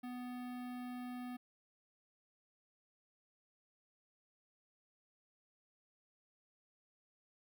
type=tone with notch filter; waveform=square; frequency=247.9 Hz; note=B3; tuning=7 cents sharp; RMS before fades=-45 dBFS; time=0.03-1.37 s; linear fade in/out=10 ms; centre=6600 Hz; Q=0.51; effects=none